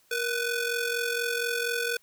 sawtooth ring-modulated tone, 987.8 Hz, B5, in tune, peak -20 dBFS, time 0.11-1.97 s, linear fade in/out 5 ms, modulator 516 Hz, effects white hiss -64 dBFS RMS until 2.02 s

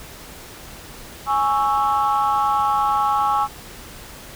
sine chord, C# minor, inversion second, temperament equal, 830.6 / 1108.7 / 1318.5 Hz, G#5 / C#6 / E6, 0 / 0 / 0 cents, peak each -18 / -20 / -22 dBFS, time 1.26-3.48 s, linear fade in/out 50 ms, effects tanh soft clip ceiling -10 dBFS + pink hiss -39 dBFS RMS until 4.35 s

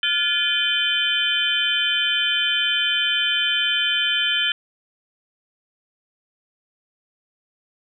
sine tone cluster, 1426 / 1718 / 2437 / 3081 / 3501 Hz, F6 / A6 / D#7 / G7 / A7, +36 / -42 / -37 / -31 / -9 cents, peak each -28 / -26 / -28 / -20 / -28 dBFS, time 0.03-4.52 s, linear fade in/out 2 ms, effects none

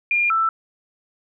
sine tone pair in turn, 2408 / 1326.7 Hz, D7 / E6, +43 / +11 cents, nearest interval minor seventh, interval 1032 cents, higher first, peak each -16 dBFS, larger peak neither, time 0.11-0.3 / 0.3-0.49 s, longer neither, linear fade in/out 2 ms, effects none

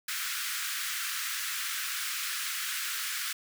pink high-pass noise, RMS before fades -34 dBFS, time 0.08-3.33 s, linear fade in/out 5 ms, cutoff 1300 Hz, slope 48 dB/octave, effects none

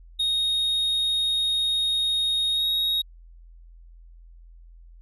triangle tone with pitch glide, 3729 to 3770 Hz, A#7 to A#7, 0 to +19 cents, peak -20 dBFS, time 0.19-3.02 s, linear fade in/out 10 ms, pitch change +19 cents, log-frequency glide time 2.51-2.66 s, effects added 42 Hz sine -45 dBFS peak until 5.01 s

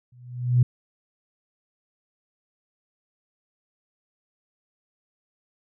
sine tone with exponential growth, 123.47 Hz, B2, in tune, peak -11 dBFS, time 0.12-0.63 s, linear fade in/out 5 ms, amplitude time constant 110 ms, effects tanh soft clip ceiling -7 dBFS

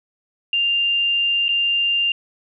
sine tone with dropouts, 2794 Hz, F7, in tune, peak -16 dBFS, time 0.53-2.12 s, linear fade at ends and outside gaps 2 ms, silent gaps 1.483-1.49 s, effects none

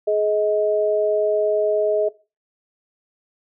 sine tone pair together, 421.7 / 631 Hz, G#4 / D#5, +26 / +24 cents, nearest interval perfect fifth, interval 698 cents, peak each -19 dBFS, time 0.07-2.09 s, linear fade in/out 10 ms, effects noise-tail reverb RT60 0.3 s tail -19 dB re dry

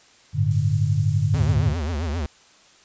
sine chord, G suspended second, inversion none, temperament equal, 98 / 110 / 146.83 Hz, G2 / A2 / D3, 0 / 0 / 0 cents, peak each -22 dBFS, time 0.33-1.75 s, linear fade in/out 50 ms
violet noise, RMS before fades -37 dBFS, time 0.51-1.54 s, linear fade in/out 0 ms
square tone with vibrato, 79 Hz, D#2, 27 cents sharp, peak -24 dBFS, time 1.34-2.26 s, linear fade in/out 0 ms, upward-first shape triangle, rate 7.5 Hz, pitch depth 230 cents each way
effects white hiss -53 dBFS RMS until 2.84 s + resampled to 16000 Hz

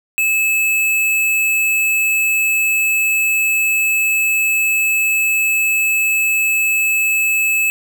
square tone, 2603 Hz, E7, 22 cents flat, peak -14 dBFS, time 0.18-7.7 s, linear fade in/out 0 ms, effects none

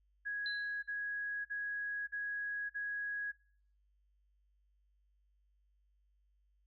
sine tone bursts, 1661.2 Hz, G#6, in tune, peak -36 dBFS, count 5, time 0.25-3.322 s, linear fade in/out 20 ms, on 580 ms, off 43 ms
sine tone with exponential decay, 4036 Hz, B7, 37 cents sharp, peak -37 dBFS, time 0.46-0.92 s, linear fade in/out 1 ms, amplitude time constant 100 ms
effects noise-tail reverb RT60 0.6 s tail -24 dB re dry + added 50 Hz sine -70 dBFS peak until 6.66 s

